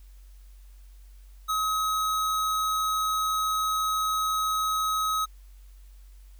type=tone; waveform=square; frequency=1273 Hz; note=D#6; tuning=39 cents sharp; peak=-25 dBFS; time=1.48-5.26 s; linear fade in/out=20 ms; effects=added 47 Hz sine -46 dBFS peak until 6.39 s + white hiss -64 dBFS RMS until 6.39 s